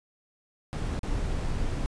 brown noise with dropouts, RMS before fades -29 dBFS, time 0.73-1.86 s, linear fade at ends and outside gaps 0 ms, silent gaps 0.992-1.032 s, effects resampled to 22050 Hz

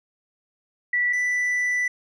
sine / triangle tone pair in turn, 1958 / 1978.5 Hz, B6 / B6, -15 / +3 cents, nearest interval unison, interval 18 cents, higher second, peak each -19 dBFS, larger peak neither, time 0.93-1.13 / 1.13-1.88 s, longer second, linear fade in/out 5 ms, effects resampled to 22050 Hz

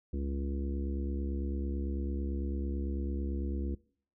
harmonic tone, 69 Hz, C#2, 7 cents flat, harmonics 1 / 3 / 4 / 5 / 6 / 7, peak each -33 / -40 / -42 / -42 / -54 / -50 dBFS, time 0.13-3.75 s, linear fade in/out 5 ms, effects noise-tail reverb RT60 0.5 s tail -21 dB re dry

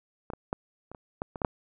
clicks, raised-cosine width 1 ms, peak -22 / -22 / -15 / -29 / -30 / -17 / -23 / -17 / -9 dBFS, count 9, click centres 0.302 / 0.335 / 0.529 / 0.916 / 0.948 / 1.219 / 1.358 / 1.418 / 1.448 s, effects none

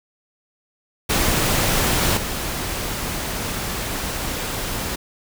pink noise with level steps, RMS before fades -19 / -26 dBFS, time 1.09-4.96 s, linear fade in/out 10 ms, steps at 2.17 s, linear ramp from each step 2 ms, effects none

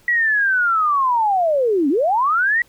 sine linear two-way sweep, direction down then up, 1950 to 261.4 to 1950 Hz, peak -14 dBFS, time 0.08-2.62 s, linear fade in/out 2 ms, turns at 1.89 s, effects pink hiss -54 dBFS RMS until 2.68 s

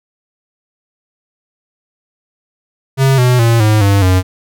square tone with pitch steps, 134.6 / 124.86 / 115.83 / 107.45 / 99.68 / 92.47 Hz, C3 / B2 / A#2 / A2 / G2 / F#2, +49 / +19 / -11 / -41 / +29 / -1 cents, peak -8 dBFS, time 2.97-4.23 s, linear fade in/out 50 ms, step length 210 ms, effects none

